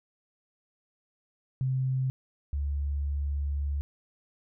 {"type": "tone pair in turn", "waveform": "sine", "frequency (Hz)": [130.81, 71.32], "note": ["C3", "C#2"], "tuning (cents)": [0, 50], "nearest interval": "major seventh", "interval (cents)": 1050, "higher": "first", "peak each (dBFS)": [-25, -27], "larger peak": "first", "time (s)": [[1.61, 2.1], [2.53, 3.81]], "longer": "second", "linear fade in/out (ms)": 0, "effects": []}